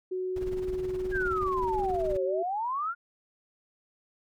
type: tone with pitch glide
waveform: sine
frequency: 370 to 378.2 Hz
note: F#4 to F#4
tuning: 0 to +38 cents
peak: -29 dBFS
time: 0.11-2.43 s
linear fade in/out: 10 ms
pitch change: +38 cents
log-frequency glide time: 1.01-1.94 s
type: noise with tremolo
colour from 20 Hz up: brown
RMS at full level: -36 dBFS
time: 0.36-2.17 s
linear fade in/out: 2 ms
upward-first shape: sine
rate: 19 Hz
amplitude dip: 75%
type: exponential two-way sweep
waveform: sine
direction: down then up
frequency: 1661.2 to 527 to 1442 Hz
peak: -28 dBFS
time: 1.11-2.95 s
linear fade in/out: 50 ms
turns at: 2.24 s
type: clicks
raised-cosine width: 1 ms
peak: -31 dBFS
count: 2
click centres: 1.822 / 1.836 s
effects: none